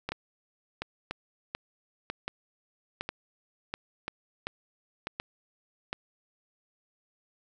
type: two click trains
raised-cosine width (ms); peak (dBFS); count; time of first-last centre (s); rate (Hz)
0.3; -17 / -16; 6 / 9; 0.12-5.07 / 0.09-5.929; 1.01 / 1.37
effects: none